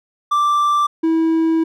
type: tone pair in turn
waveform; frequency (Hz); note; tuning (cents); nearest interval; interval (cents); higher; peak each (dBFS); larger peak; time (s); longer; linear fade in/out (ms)
triangle; 1174.7 / 324.8; D6 / E4; 0 / -26; octave + minor seventh; 2226; first; -11; neither; 0.31-0.87 / 1.03-1.64; second; 10
effects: none